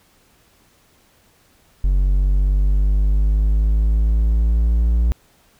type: exponential sweep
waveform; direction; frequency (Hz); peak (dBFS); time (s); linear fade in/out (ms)
triangle; up; 46.25 to 58.27; -11; 1.84-5.12; 0
effects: pink hiss -56 dBFS RMS until 5.59 s